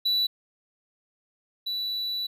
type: tone pair in turn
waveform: triangle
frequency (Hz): 3951 / 3951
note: B7 / B7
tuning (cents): 0 / 0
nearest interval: unison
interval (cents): 0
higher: neither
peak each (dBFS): -20 / -26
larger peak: first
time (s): 0.05-0.27 / 1.66-2.27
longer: second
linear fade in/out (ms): 10
effects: none